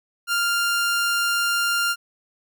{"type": "tone", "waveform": "sawtooth", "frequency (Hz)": 1396.9, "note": "F6", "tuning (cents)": 0, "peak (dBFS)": -16, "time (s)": [0.27, 1.96], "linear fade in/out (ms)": 50, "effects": []}